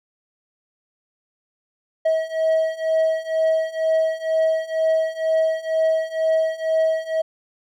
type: beating tone pair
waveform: triangle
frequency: 640 / 642.1 Hz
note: D#5 / E5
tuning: +49 / -46 cents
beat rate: 2.1 Hz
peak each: -20 / -18 dBFS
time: 2.05-7.22 s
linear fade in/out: 10 ms
effects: none